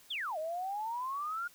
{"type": "exponential two-way sweep", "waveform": "sine", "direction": "down then up", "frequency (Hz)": [3729, 612, 1440], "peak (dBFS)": -34, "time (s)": [0.1, 1.48], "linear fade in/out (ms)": 10, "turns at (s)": 0.38, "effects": ["white hiss -60 dBFS RMS until 1.54 s"]}